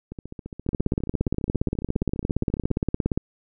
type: two click trains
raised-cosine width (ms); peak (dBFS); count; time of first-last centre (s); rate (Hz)
3; -22 / -9; 39 / 44; 0.12-2.705 / 0.69-3.176; 14.7 / 17.3
effects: none